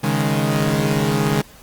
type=chord; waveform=sawtooth; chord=C# suspended second; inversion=none; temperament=equal; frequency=138.59 / 155.56 / 207.7 Hz; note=C#3 / D#3 / G#3; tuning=0 / 0 / 0 cents; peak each=-17 dBFS; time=0.03-1.42 s; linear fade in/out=10 ms; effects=pink hiss -45 dBFS RMS until 1.62 s + Opus 24 kbps